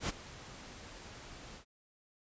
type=noise with ADSR envelope; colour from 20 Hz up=pink; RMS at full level=-33 dBFS; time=0-1.65 s; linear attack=91 ms; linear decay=20 ms; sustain=-17 dB; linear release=89 ms; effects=resampled to 16000 Hz